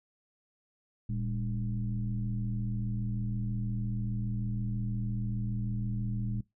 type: tone with frequency modulation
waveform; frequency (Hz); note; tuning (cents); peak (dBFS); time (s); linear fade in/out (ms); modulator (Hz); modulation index
sine; 115.2; A#2; -20; -30; 1.09-6.41; 5; 85.6; 1
effects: noise-tail reverb RT60 0.2 s tail -22 dB re dry